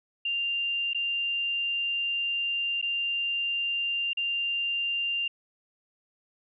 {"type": "tone with dropouts", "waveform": "sine", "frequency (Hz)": 2790, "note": "F7", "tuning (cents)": -2, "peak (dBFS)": -26, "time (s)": [0.25, 5.28], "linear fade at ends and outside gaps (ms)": 5, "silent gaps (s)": [[0.934, 0.946], [2.815, 2.825], [4.133, 4.171]], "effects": []}